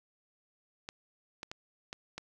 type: clicks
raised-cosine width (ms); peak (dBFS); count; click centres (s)
0.2; -23; 5; 0.889 / 1.431 / 1.515 / 1.929 / 2.18
effects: none